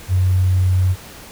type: tone with sample-and-hold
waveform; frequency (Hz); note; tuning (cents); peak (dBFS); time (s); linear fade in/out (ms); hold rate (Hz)
sine; 92.5; F#2; 0; -12; 0.08-0.96; 50; 11025
effects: pink hiss -38 dBFS RMS until 1.31 s